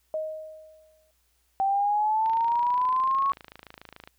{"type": "tone with exponential decay", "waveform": "sine", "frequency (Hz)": 626, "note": "D#5", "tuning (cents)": 10, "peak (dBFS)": -25, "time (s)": [0.14, 1.11], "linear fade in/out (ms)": 1, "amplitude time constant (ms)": 210}
{"type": "exponential sweep", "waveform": "sine", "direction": "up", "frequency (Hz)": [773, 1112], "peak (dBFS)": -21, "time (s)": [1.6, 3.32], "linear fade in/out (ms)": 0}
{"type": "click train", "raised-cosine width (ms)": 0.3, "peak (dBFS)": -27, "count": 50, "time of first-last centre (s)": [2.26, 4.075], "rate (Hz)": 27}
{"effects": ["added 60 Hz sine -70 dBFS peak until 4.18 s", "white hiss -70 dBFS RMS until 4.18 s"]}